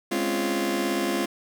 sawtooth chord, Db major seventh, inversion second, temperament just, 207.9 / 259.9 / 277.2 / 346.5 Hz, Ab3 / C4 / Db4 / F4, +2 / -11 / 0 / -14 cents, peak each -26 / -28 / -26 / -23 dBFS, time 0.11-1.26 s, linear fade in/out 10 ms, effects 9-bit

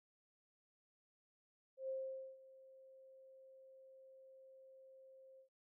sine tone with ADSR envelope, 529 Hz, C5, 19 cents sharp, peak -39 dBFS, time 1.77-5.49 s, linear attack 120 ms, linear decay 480 ms, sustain -20 dB, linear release 99 ms, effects none

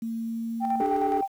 sine tone with pitch glide, 227.3 to 229.4 Hz, A#3 to A#3, -43 to -28 cents, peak -28 dBFS, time 0.02-0.82 s, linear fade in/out 5 ms, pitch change +15 cents, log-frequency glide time 0.18-0.61 s
sine tone with tremolo, 784 Hz, G5, in tune, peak -21 dBFS, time 0.6-1.28 s, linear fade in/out 50 ms, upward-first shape square, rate 9.6 Hz, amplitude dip 45%
triangle chord, D suspended fourth, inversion none, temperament equal with one note detuned, 293.7 / 392 / 429.5 Hz, D4 / G4 / A4, 0 / 0 / -42 cents, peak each -27 dBFS, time 0.8-1.21 s, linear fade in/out 2 ms
effects tanh soft clip ceiling -16 dBFS + 9-bit

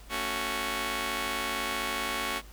5% pulse chord, F# minor, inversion first, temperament just, 222 / 277.5 / 370 Hz, A3 / C#4 / F#4, +16 / +2 / 0 cents, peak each -25 / -24 / -24 dBFS, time 0.09-2.42 s, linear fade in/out 50 ms, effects added 50 Hz sine -47 dBFS peak until 2.52 s + pink hiss -54 dBFS RMS until 2.52 s

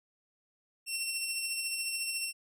15% pulse tone with tremolo, 2714 Hz, E7, 50 cents sharp, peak -24 dBFS, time 0.86-2.33 s, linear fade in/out 50 ms, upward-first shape sine, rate 14 Hz, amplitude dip 35%, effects none

